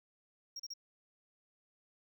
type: tone bursts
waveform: triangle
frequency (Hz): 5590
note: F8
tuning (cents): +1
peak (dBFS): -40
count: 3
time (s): 0.56-0.738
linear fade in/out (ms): 5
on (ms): 36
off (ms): 35
effects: none